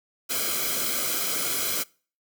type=noise with comb filter; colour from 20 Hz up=white; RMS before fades=-27 dBFS; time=0.29-1.84 s; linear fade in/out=20 ms; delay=1.1 ms; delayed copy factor=-0.8; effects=noise-tail reverb RT60 0.4 s tail -24 dB re dry